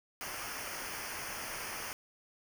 pink noise with comb filter, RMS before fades -41 dBFS, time 0.21-1.93 s, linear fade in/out 0 ms, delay 0.26 ms, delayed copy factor -0.8, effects none

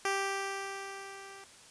10% pulse tone with level ramp, 392 Hz, G4, in tune, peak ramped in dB -20 to -40 dBFS, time 0.05-1.44 s, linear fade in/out 2 ms, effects white hiss -55 dBFS RMS until 1.7 s + resampled to 22050 Hz

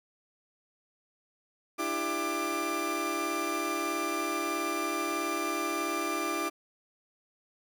30% pulse tone cluster, 298.3 / 336.7 / 399.8 / 1187 Hz, D4 / E4 / G4 / D6, +27 / +37 / +34 / +18 cents, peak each -35 / -32 / -36 / -30 dBFS, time 1.78-6.5 s, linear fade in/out 20 ms, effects none

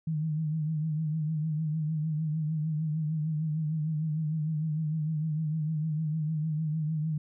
sine tone with vibrato, 155.56 Hz, D#3, in tune, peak -27 dBFS, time 0.07-7.18 s, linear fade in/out 5 ms, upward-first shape triangle, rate 6.6 Hz, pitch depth 75 cents each way, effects none

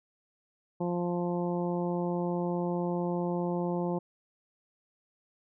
harmonic tone, 175.3 Hz, F3, 7 cents sharp, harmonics 1 / 2 / 3 / 4 / 5 / 6, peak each -31 / -33 / -36 / -41 / -39 / -47 dBFS, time 0.8-3.99 s, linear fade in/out 10 ms, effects none

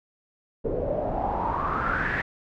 pink noise with low-pass filter sweep, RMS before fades -27 dBFS, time 0.64-2.22 s, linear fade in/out 10 ms, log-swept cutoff 450 to 1900 Hz, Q 6.7, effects none

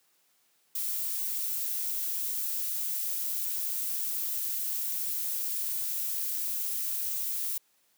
violet noise, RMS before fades -32 dBFS, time 0.75-7.58 s, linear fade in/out 5 ms, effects white hiss -69 dBFS RMS until 7.97 s + high-pass 150 Hz 12 dB/octave

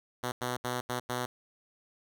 5% pulse tone bursts at uneven times, 124.1 Hz, B2, 9 cents sharp, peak -20 dBFS, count 5, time 0.23-0.32 / 0.41-0.57 / 0.64-0.81 / 0.89-1 / 1.09-1.26 s, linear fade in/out 10 ms, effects none

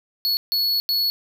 square tone bursts at uneven times, 4388 Hz, C#8, 18 cents flat, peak -19 dBFS, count 3, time 0.25-0.37 / 0.52-0.8 / 0.89-1.1 s, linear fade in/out 0 ms, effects 10-bit

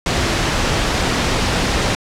pink noise, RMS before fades -17 dBFS, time 0.06-1.95 s, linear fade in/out 2 ms, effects low-pass 6000 Hz 12 dB/octave

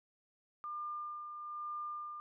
sine tone with tremolo, 1200 Hz, D6, 37 cents sharp, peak -38 dBFS, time 0.64-2.2 s, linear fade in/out 0 ms, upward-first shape sine, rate 1.1 Hz, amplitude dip 45%, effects none

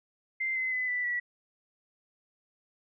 sine tone with pitch steps, 2085 / 2049 / 2014 / 1979.4 / 1945.4 Hz, C7 / C7 / B6 / B6 / B6, -7 / -37 / +33 / +3 / -27 cents, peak -28 dBFS, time 0.4-1.2 s, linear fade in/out 10 ms, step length 160 ms, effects none

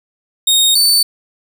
sawtooth tone pair in turn, 3720 / 4525 Hz, A#7 / C#8, -4 / +35 cents, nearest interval minor third, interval 339 cents, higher second, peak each -6 dBFS, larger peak neither, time 0.47-0.75 / 0.75-1.03 s, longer neither, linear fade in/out 5 ms, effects none

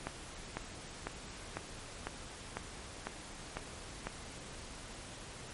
click train, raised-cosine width 0.5 ms, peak -21 dBFS, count 9, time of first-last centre 0.07-4.07 s, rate 2 Hz, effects pink hiss -48 dBFS RMS until 5.53 s + MP3 48 kbps

